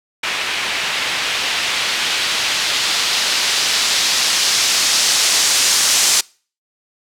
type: noise with low-pass filter sweep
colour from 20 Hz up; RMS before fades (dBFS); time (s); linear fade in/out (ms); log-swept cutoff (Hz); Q
blue; -17; 0.23-6.21; 5; 2500 to 6500; 1.1
effects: noise-tail reverb RT60 0.4 s tail -25 dB re dry